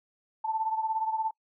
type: beating tone pair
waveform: sine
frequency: 880 / 897 Hz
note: A5 / A5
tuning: 0 / +33 cents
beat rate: 17 Hz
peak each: -28 / -33 dBFS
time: 0.44-1.31 s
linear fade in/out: 10 ms
effects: noise-tail reverb RT60 0.1 s tail -25 dB re dry